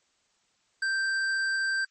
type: tone with tanh clipping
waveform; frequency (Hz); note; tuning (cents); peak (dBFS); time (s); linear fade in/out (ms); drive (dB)
triangle; 1568; G6; 0; -27; 0.82-1.85; 5; 16
effects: white hiss -70 dBFS RMS until 1.9 s + MP3 32 kbps